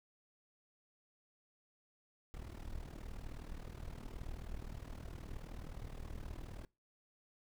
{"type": "noise with amplitude modulation", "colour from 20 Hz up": "brown", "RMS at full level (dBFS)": -43, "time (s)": [2.34, 6.65], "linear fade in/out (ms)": 0, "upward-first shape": "sine", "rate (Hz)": 39.1, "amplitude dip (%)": 80, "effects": ["noise-tail reverb RT60 0.3 s tail -25 dB re dry"]}